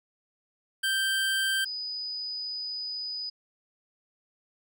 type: tone pair in turn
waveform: 25% pulse / sine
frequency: 1568 / 4978 Hz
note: G6 / D#8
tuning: 0 / 0 cents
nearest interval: octave + minor sixth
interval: 2000 cents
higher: second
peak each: -21 / -32 dBFS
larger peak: first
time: 0.83-1.65 / 1.65-3.3 s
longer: second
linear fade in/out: 10 ms
effects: none